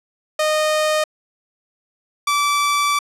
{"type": "tone pair in turn", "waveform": "sawtooth", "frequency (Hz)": [616, 1158.8], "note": ["D#5", "D6"], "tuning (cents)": [-17, -24], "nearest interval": "major seventh", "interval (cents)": 1093, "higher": "second", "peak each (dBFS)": [-12, -12], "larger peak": "neither", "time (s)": [[0.39, 1.04], [2.27, 2.99]], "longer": "second", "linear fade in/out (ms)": 5, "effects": ["low-pass 11000 Hz 12 dB/octave"]}